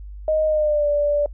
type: tone with pitch glide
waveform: sine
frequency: 622.3 to 584 Hz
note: D#5 to D5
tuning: 0 to -10 cents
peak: -16 dBFS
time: 0.28-1.26 s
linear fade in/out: 2 ms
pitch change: -110 cents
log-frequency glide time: 0.46-0.88 s
effects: noise-tail reverb RT60 0.1 s tail -25 dB re dry + added 50 Hz sine -33 dBFS peak until 1.33 s